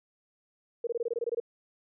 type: tone bursts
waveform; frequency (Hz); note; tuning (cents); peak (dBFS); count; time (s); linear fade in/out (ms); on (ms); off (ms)
sine; 469.4; A#4; +12; -27; 11; 0.84-1.401; 5; 31; 22
effects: none